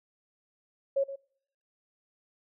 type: tone with echo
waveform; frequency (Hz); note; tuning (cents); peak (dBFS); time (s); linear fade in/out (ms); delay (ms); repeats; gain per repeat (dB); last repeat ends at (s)
sine; 549; C#5; -17; -23; 0.96-1.04; 10; 120; 1; -13; 1.16
effects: noise-tail reverb RT60 0.7 s tail -26 dB re dry